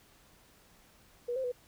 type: tone with pitch steps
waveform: sine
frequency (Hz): 483.5 / 525 / 493.1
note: B4 / C5 / B4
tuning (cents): -37 / +6 / -3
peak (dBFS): -31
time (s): 1.28-1.52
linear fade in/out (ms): 10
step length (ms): 80
effects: pink hiss -62 dBFS RMS until 1.67 s